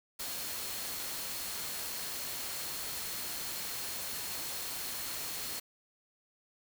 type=tone in noise; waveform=sine; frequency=4278 Hz; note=C8; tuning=38 cents sharp; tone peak=-48 dBFS; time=0.19-5.6 s; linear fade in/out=10 ms; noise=white; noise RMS=-39 dBFS; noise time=0.19-5.6 s; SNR=-12 dB; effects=none